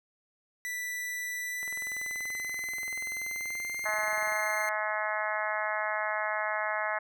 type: tone with pitch glide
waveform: 45% pulse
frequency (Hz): 1975.5 to 2105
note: B6 to C7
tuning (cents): 0 to +10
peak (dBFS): -33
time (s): 0.65-4.69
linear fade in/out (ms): 0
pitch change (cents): +110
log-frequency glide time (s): 1.41-3.89
type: click train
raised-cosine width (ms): 0.5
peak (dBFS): -32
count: 57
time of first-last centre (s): 1.63-4.322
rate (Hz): 20.8
type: harmonic tone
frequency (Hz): 213.3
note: G#3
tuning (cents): +46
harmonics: 3 / 4 / 5 / 6 / 7 / 8 / 9 / 10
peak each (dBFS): -35 / -36 / -38 / -38 / -39 / -35 / -39 / -39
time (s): 3.85-6.99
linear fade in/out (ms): 10
effects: none